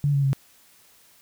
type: tone with pitch steps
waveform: sine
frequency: 143.9 / 139.97 / 136.14 Hz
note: D3 / C#3 / C#3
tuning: -35 / +17 / -31 cents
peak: -18 dBFS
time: 0.04-0.331 s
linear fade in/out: 0 ms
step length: 97 ms
effects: white hiss -56 dBFS RMS until 1.21 s